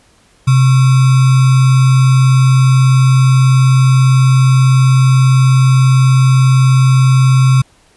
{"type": "tone with sample-and-hold", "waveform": "sine", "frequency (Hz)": 130.81, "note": "C3", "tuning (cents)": 0, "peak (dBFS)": -5, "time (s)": [0.47, 7.62], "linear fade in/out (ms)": 10, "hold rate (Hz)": 1225, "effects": ["pink hiss -50 dBFS RMS until 7.96 s", "resampled to 24000 Hz"]}